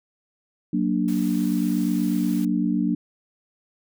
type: chord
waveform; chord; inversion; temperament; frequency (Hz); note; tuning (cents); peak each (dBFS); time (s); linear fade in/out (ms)
sine; Gb augmented; none; equal; 185 / 233.1 / 293.7; Gb3 / Bb3 / D4; 0 / 0 / 0; -24; 0.73-2.95; 5
type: noise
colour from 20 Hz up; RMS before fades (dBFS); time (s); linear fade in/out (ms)
white; -42; 1.08-2.45; 2
effects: none